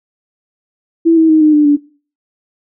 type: tone with pitch steps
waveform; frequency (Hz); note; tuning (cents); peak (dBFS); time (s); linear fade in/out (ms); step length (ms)
sine; 330.6 / 322.1 / 313.9 / 305.8 / 298 / 290.3; E4 / E4 / D#4 / D#4 / D4 / D4; +5 / -40 / +15 / -30 / +25 / -20; -5; 1.05-1.77; 20; 120
effects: noise-tail reverb RT60 0.4 s tail -21 dB re dry